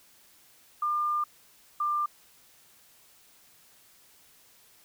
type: tone pair in turn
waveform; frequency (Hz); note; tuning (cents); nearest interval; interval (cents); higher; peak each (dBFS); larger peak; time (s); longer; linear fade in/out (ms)
sine; 1200 / 1192.4; D6 / D6; +37 / +26; unison; 11; first; -25; neither; 0.82-1.24 / 1.8-2.06; first; 5
effects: white hiss -59 dBFS RMS until 4.84 s